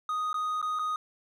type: tone with dropouts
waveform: triangle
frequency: 1244.5 Hz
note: D#6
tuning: in tune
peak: -26 dBFS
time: 0.09-0.96 s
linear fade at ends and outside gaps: 2 ms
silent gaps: 0.33-0.342 / 0.616-0.626 / 0.789-0.793 s
effects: none